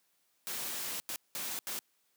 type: noise bursts at uneven times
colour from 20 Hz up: white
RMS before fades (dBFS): -38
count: 4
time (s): 0.47-1 / 1.09-1.16 / 1.35-1.59 / 1.67-1.79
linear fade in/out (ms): 0
effects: white hiss -74 dBFS RMS until 2.16 s + high-pass 150 Hz 12 dB/octave

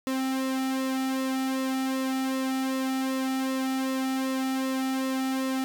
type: tone with flanger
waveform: sawtooth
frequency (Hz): 263.6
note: C4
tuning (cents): +13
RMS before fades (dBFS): -28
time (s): 0.07-5.64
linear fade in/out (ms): 0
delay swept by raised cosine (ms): 1.3 to 1.97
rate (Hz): 2.6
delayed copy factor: -0.7
effects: none

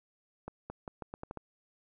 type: accelerating click train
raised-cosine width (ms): 1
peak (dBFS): -26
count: 8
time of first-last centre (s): 0.48-1.373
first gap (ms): 220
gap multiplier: 0.81
effects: none

